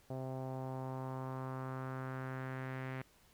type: tone with low-pass filter sweep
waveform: sawtooth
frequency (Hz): 130.9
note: C3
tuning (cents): +1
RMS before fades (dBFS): -42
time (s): 0.1-3.02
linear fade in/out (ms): 5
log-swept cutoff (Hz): 670 to 2100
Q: 2.5
effects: pink hiss -67 dBFS RMS until 3.33 s